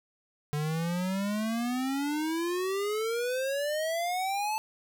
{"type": "exponential sweep", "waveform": "square", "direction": "up", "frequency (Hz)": [146.3, 880], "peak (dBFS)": -29, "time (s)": [0.53, 4.58], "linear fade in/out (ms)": 0, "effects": ["11-bit"]}